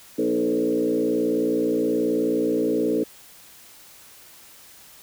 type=tone with frequency modulation; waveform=sine; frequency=372.3 Hz; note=F#4; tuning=11 cents sharp; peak=-19 dBFS; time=0.18-3.04 s; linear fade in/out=10 ms; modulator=58.8 Hz; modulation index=2.2; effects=white hiss -48 dBFS RMS until 5.02 s